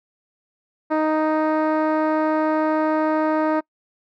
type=tone with low-pass filter; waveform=10% pulse; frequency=311.1 Hz; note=D#4; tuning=in tune; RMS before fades=-20 dBFS; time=0.9-3.61 s; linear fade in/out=20 ms; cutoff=960 Hz; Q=0.65; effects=noise-tail reverb RT60 0.1 s tail -26 dB re dry

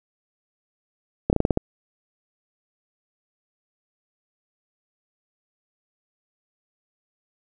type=slowing click train; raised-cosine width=2 ms; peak=-5 dBFS; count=7; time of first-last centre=1.3-1.574 s; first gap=29 ms; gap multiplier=1.18; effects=none

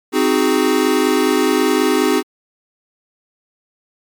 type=chord; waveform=square; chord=Ab dominant seventh; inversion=first; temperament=equal; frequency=261.6 / 311.1 / 370 / 415.3 Hz; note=C4 / Eb4 / Gb4 / Ab4; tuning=0 / 0 / 0 / 0 cents; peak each=-19 dBFS; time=0.12-2.23 s; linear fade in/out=50 ms; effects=MP3 96 kbps

